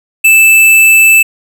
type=tone; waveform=square; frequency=2637 Hz; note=E7; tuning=in tune; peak=-3 dBFS; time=0.24-1.23 s; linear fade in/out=10 ms; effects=none